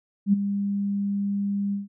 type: tone with ADSR envelope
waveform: sine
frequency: 200.6 Hz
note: G3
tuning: 40 cents sharp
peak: -13 dBFS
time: 0.26-1.88 s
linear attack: 71 ms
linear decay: 15 ms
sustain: -10 dB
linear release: 150 ms
effects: none